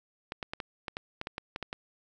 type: clicks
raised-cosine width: 0.3 ms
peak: -19 dBFS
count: 12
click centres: 0.321 / 0.428 / 0.535 / 0.602 / 0.882 / 0.969 / 1.214 / 1.271 / 1.381 / 1.561 / 1.627 / 1.729 s
effects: none